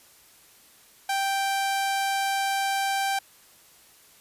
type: tone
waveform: sawtooth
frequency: 784 Hz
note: G5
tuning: in tune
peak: -20 dBFS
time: 1.09-3.19 s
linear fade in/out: 5 ms
effects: white hiss -55 dBFS RMS until 4.2 s + resampled to 32000 Hz